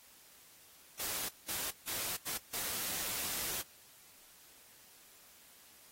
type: noise bursts at uneven times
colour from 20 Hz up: white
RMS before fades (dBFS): -38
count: 5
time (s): 0.99-1.29 / 1.48-1.71 / 1.87-2.17 / 2.26-2.38 / 2.53-3.62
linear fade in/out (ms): 10
effects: white hiss -60 dBFS RMS until 5.91 s + AAC 48 kbps